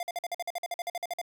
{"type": "tone bursts", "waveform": "square", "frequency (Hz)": 698.5, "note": "F5", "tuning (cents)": 0, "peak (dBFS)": -31, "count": 16, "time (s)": [0, 1.215], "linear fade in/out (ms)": 2, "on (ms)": 30, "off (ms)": 49, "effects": []}